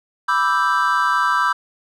triangle chord, E minor seventh, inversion second, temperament equal, 987.8 / 1174.7 / 1318.5 / 1568 Hz, B5 / D6 / E6 / G6, 0 / 0 / 0 / 0 cents, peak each -19 dBFS, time 0.28-1.53 s, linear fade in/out 10 ms, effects none

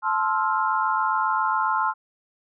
sine chord, F major seventh, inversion first, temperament just, 873.1 / 1047.7 / 1309.6 / 1396.9 Hz, A5 / C6 / E6 / F6, -14 / +2 / -12 / 0 cents, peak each -25 / -24 / -28 / -27 dBFS, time 0.02-1.94 s, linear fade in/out 50 ms, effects none

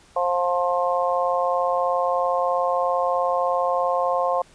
harmonic tone, 176.9 Hz, F3, 23 cents sharp, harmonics 3 / 4 / 5 / 6, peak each -23 / -24 / -28 / -25 dBFS, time 0.16-4.42 s, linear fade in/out 5 ms, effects pink hiss -53 dBFS RMS until 4.54 s + resampled to 22050 Hz

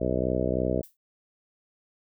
harmonic tone, 63.1 Hz, B1, 38 cents sharp, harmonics 1 / 2 / 3 / 4 / 5 / 6 / 7 / 8 / 9 / 10, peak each -33 / -33 / -33 / -33 / -33 / -33 / -33 / -33 / -33 / -33 dBFS, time 0-0.82 s, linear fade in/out 20 ms
violet noise with exponential decay, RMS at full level -42 dBFS, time 0.83-0.97 s, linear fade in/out 2 ms, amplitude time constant 30 ms
effects none

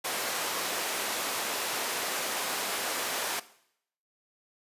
pink high-pass noise, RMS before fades -32 dBFS, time 0.04-3.4 s, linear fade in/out 10 ms, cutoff 490 Hz, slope 12 dB/octave, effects noise-tail reverb RT60 0.7 s tail -17 dB re dry + resampled to 32000 Hz

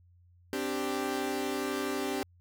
sawtooth chord, C suspended second, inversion none, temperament equal, 261.6 / 293.7 / 392 Hz, C4 / D4 / G4, 0 / 0 / 0 cents, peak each -32 / -32 / -30 dBFS, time 0.53-2.23 s, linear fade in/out 0 ms, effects added 88 Hz sine -58 dBFS peak until 2.4 s

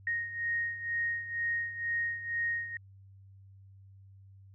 sine beating tone pair, 1864.7 / 1866.8 Hz, A#6 / A#6, 0 / +2 cents, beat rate 2.1 Hz, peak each -32 / -37 dBFS, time 0.07-2.77 s, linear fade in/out 2 ms, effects added 97 Hz sine -52 dBFS peak until 4.54 s

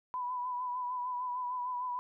sine tone with vibrato, 993 Hz, B5, 9 cents sharp, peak -33 dBFS, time 0.14-1.99 s, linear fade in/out 0 ms, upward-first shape triangle, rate 6.6 Hz, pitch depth 43 cents each way, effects none

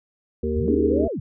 harmonic tone, 77.1 Hz, D#2, 15 cents flat, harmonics 1 / 3 / 5 / 6, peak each -27 / -27 / -27 / -27 dBFS, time 0.43-1.08 s, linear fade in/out 5 ms
sine linear two-way sweep, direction up then down, 60 to 684 to 87.4 Hz, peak -25 dBFS, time 0.56-1.2 s, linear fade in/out 5 ms, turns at 1.07 s
sine chord, C# suspended second, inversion none, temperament equal with one note detuned, 277.2 / 311.1 / 411.2 Hz, C#4 / D#4 / G#4, 0 / 0 / -17 cents, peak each -26 / -23 / -23 dBFS, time 0.68-1.05 s, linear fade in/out 2 ms
effects none

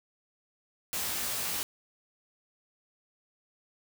white noise with comb filter, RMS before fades -33 dBFS, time 0.93-1.63 s, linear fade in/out 0 ms, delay 17 ms, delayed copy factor +0.75, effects none

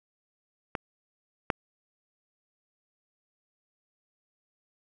clicks, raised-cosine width 0.5 ms, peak -15 / -9 dBFS, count 2, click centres 0.752 / 1.502 s, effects none

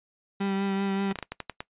35% pulse tone with vibrato, 196 Hz, G3, in tune, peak -24 dBFS, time 0.4-1.13 s, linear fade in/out 10 ms, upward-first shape triangle, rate 5.2 Hz, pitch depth 21 cents each way
clicks, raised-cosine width 0.3 ms, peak -17 dBFS, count 8, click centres 1.112 / 1.157 / 1.188 / 1.227 / 1.32 / 1.403 / 1.497 / 1.605 s
effects noise-tail reverb RT60 0.1 s tail -20 dB re dry + resampled to 8000 Hz

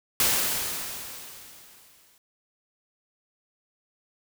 white noise with exponential decay, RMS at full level -21 dBFS, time 0.2-2.18 s, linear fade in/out 1 ms, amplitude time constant 430 ms, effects none

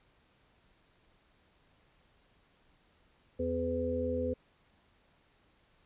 harmonic tone, 84 Hz, E2, 33 cents sharp, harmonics 1 / 3 / 5 / 6, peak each -38 / -36 / -39 / -33 dBFS, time 3.39-4.34 s, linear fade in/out 10 ms, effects pink hiss -68 dBFS RMS until 5.85 s + resampled to 8000 Hz

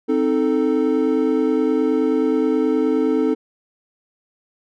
triangle chord, A diminished, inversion first, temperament equal, 261.6 / 311.1 / 440 Hz, C4 / Eb4 / A4, 0 / 0 / 0 cents, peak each -18 dBFS, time 0.08-3.35 s, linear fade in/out 20 ms, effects none

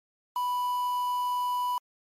triangle tone with quantisation, 987.8 Hz, B5, in tune, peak -24 dBFS, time 0.36-1.78 s, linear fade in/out 2 ms, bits 7, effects MP3 64 kbps

